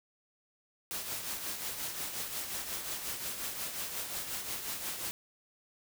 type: noise with tremolo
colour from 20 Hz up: white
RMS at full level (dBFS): -36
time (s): 0.91-5.11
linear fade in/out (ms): 0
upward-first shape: triangle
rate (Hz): 5.6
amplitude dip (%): 55
effects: none